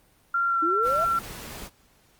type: tone with pitch glide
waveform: sine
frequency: 1380 to 1356.3 Hz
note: F6 to E6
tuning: -21 to +49 cents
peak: -21 dBFS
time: 0.34-1.19 s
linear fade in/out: 5 ms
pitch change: -30 cents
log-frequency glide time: 0.48-0.59 s
type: exponential sweep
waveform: sine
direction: up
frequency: 310 to 695 Hz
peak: -26 dBFS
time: 0.62-1.05 s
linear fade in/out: 10 ms
type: noise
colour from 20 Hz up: pink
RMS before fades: -39 dBFS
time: 0.82-1.7 s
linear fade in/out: 50 ms
effects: pink hiss -61 dBFS RMS until 2.19 s + Opus 32 kbps